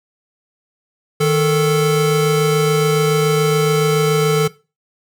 square tone pair together, 155.69 / 440 Hz, D#3 / A4, +1 / 0 cents, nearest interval octave + tritone, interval 1799 cents, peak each -17 / -15 dBFS, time 1.2-4.48 s, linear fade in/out 10 ms, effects noise-tail reverb RT60 0.3 s tail -19 dB re dry

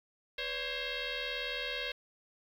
sine tone with frequency modulation, 575 Hz, D5, 37 cents flat, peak -34 dBFS, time 0.38-1.92 s, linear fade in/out 5 ms, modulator 536 Hz, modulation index 6.7, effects 10-bit

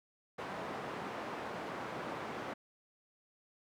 white band-pass noise, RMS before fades -42 dBFS, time 0.38-2.54 s, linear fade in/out 10 ms, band 150 to 1100 Hz, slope 12 dB/octave, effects none

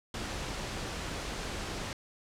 pink noise, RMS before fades -37 dBFS, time 0.14-1.93 s, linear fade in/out 2 ms, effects low-pass 7000 Hz 12 dB/octave

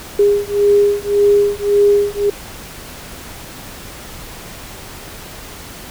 sine beating tone pair, 406.9 / 408.7 Hz, G#4 / G#4, -35 / -28 cents, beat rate 1.8 Hz, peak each -13 dBFS, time 0.19-2.3 s, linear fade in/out 5 ms, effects pink hiss -33 dBFS RMS until 5.9 s

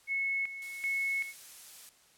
sine tone with tremolo, 2193 Hz, C#7, 19 cents flat, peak -29 dBFS, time 0.07-1.34 s, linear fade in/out 50 ms, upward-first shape square, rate 1.3 Hz, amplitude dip 70%
blue noise, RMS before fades -47 dBFS, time 0.62-1.89 s, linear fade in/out 0 ms
effects white hiss -63 dBFS RMS until 2.17 s + low-pass 11000 Hz 12 dB/octave

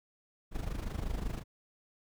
brown noise with amplitude modulation, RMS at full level -33 dBFS, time 0.51-1.44 s, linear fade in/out 50 ms, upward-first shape sine, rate 25.5 Hz, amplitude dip 75%, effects none

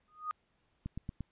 sine tone with exponential growth, 1238 Hz, D#6, 9 cents flat, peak -30 dBFS, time 0.08-0.31 s, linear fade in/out 0 ms, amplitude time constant 49 ms
click train, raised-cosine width 5 ms, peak -26 dBFS, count 4, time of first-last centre 0.86-1.207 s, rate 8.65 Hz
effects pink hiss -75 dBFS RMS until 1.31 s + resampled to 8000 Hz

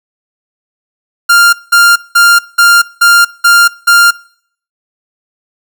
45% pulse tone bursts, 1396.9 Hz, F6, in tune, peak -3 dBFS, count 7, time 1.29-4.11 s, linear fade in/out 10 ms, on 240 ms, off 190 ms, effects noise-tail reverb RT60 0.6 s tail -23 dB re dry

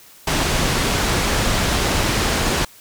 pink low-pass noise, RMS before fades -19 dBFS, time 0.27-2.65 s, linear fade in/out 5 ms, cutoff 8000 Hz, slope 12 dB/octave, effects white hiss -46 dBFS RMS until 2.8 s

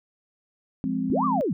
sine chord, F minor, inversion none, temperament equal, 174.61 / 207.7 / 261.6 Hz, F3 / Ab3 / C4, 0 / 0 / 0 cents, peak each -31 / -29 / -26 dBFS, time 0.84-1.41 s, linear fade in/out 0 ms
sine linear two-way sweep, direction up then down, 130.81 to 1208 to 130.81 Hz, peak -22 dBFS, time 1.1-1.53 s, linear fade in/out 2 ms, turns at 1.25 s
effects none

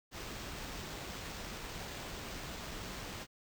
pink noise with sample-and-hold, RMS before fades -44 dBFS, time 0.11-3.27 s, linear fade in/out 50 ms, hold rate 11025 Hz, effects none

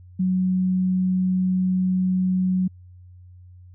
sine tone, 185 Hz, F#3, in tune, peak -18 dBFS, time 0.19-2.68 s, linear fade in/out 10 ms, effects added 90 Hz sine -43 dBFS peak until 3.74 s

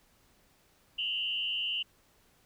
sine tone with frequency modulation, 2909 Hz, F#7, 30 cents flat, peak -30 dBFS, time 0.98-1.83 s, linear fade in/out 10 ms, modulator 101 Hz, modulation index 1.5, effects pink hiss -66 dBFS RMS until 2.45 s

